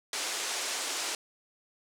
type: band-pass noise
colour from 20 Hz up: white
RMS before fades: -34 dBFS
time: 0.13-1.15 s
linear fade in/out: 2 ms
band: 320 to 8300 Hz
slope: 24 dB/octave
effects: none